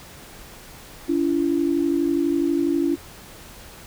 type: tone pair together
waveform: sine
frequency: 285.6 / 337.8 Hz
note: D4 / E4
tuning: -48 / +42 cents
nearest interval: minor third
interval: 290 cents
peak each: -21 dBFS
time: 1.08-2.96 s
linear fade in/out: 20 ms
effects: pink hiss -43 dBFS RMS until 3.86 s